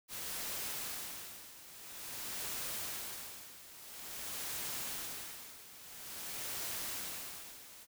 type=noise with tremolo; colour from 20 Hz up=white; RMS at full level=-40 dBFS; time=0.08-7.87 s; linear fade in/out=50 ms; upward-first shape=sine; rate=0.49 Hz; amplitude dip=80%; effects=none